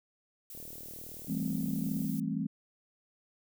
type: noise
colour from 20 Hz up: violet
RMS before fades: -46 dBFS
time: 0.5-2.2 s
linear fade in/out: 2 ms
type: click train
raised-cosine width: 2 ms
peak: -38 dBFS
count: 59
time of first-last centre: 0.55-2.045 s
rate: 38.8 Hz
type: chord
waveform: sine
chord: A minor seventh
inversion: second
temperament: just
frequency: 165 / 198 / 220 / 264 Hz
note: E3 / G3 / A3 / C4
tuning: +2 / +18 / 0 / +16 cents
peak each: -36 dBFS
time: 1.28-2.47 s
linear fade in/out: 10 ms
effects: none